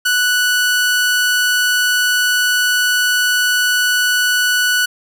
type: tone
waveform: sawtooth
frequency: 1480 Hz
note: F#6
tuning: in tune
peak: -9 dBFS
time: 0.05-4.86 s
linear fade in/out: 10 ms
effects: none